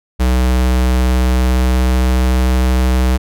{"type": "tone with pitch glide", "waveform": "square", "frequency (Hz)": [63, 63.4], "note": ["B1", "B1"], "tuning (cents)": [35, 46], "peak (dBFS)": -11, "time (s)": [0.19, 3.18], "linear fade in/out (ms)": 20, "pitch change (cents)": 11, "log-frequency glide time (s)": [1.21, 2.5], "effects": []}